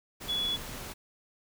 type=tone in noise; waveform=sine; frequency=3396 Hz; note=G#7; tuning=38 cents sharp; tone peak=-28 dBFS; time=0.28-0.57 s; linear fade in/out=20 ms; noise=pink; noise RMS=-41 dBFS; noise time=0.2-0.94 s; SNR=+10 dB; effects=none